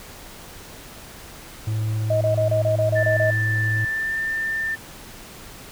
triangle tone, 108.8 Hz, A2, 19 cents flat, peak -19 dBFS, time 1.67-3.85 s, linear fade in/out 5 ms
sine tone bursts, 631 Hz, D#5, 24 cents sharp, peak -18 dBFS, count 9, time 2.1-3.306 s, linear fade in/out 5 ms, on 110 ms, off 27 ms
sine tone with pitch glide, 1767 to 1789.6 Hz, A6 to A6, +7 to +29 cents, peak -22 dBFS, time 2.95-4.76 s, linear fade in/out 20 ms, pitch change +22 cents, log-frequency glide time 3.85-4.19 s
effects pink hiss -41 dBFS RMS until 5.71 s

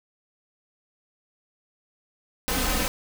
pink noise with comb filter, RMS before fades -25 dBFS, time 2.48-2.88 s, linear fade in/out 0 ms, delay 3.9 ms, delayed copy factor +0.8, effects none

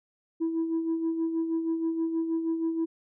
sine tone with tremolo, 327.6 Hz, E4, 11 cents flat, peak -22 dBFS, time 0.4-2.86 s, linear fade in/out 20 ms, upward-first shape sine, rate 6.3 Hz, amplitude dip 55%, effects tanh soft clip ceiling -22 dBFS

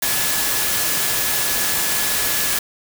sine tone in noise, 1704 Hz, G#6, 44 cents sharp, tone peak -31 dBFS, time 0.02-2.59 s, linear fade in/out 5 ms, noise white, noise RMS -20 dBFS, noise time 0.02-2.59 s, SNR -14 dB, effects none

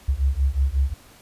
sine beating tone pair, 65.41 / 70.91 Hz, C2 / C#2, 0 / +40 cents, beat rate 5.5 Hz, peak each -21 dBFS, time 0.08-0.94 s, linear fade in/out 10 ms, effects pink hiss -50 dBFS RMS until 1.21 s + resampled to 32000 Hz

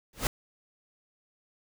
pink noise with exponential growth, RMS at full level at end -22 dBFS, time 0.13-0.27 s, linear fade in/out 2 ms, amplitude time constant 29 ms, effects none

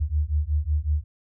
sine beating tone pair, 72.6 / 78 Hz, D2 / D#2, -19 / +5 cents, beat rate 5.4 Hz, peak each -24 dBFS, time 0-1.04 s, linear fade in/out 20 ms, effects none

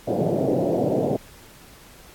white band-pass noise, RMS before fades -22 dBFS, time 0.07-1.17 s, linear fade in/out 10 ms, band 110 to 670 Hz, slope 48 dB/octave, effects pink hiss -48 dBFS RMS until 2.14 s + AAC 64 kbps

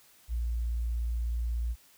sine tone, 58.27 Hz, A#1, in tune, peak -28 dBFS, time 0.28-1.76 s, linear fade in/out 50 ms, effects white hiss -60 dBFS RMS until 1.97 s

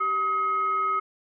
sine tone with frequency modulation, 1268 Hz, D#6, 32 cents sharp, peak -22 dBFS, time 0-1 s, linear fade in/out 10 ms, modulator 882 Hz, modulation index 0.34, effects none

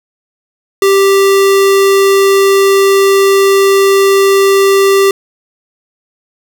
square tone, 392.2 Hz, G4, 1 cent sharp, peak -6 dBFS, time 0.82-5.11 s, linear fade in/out 2 ms, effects none

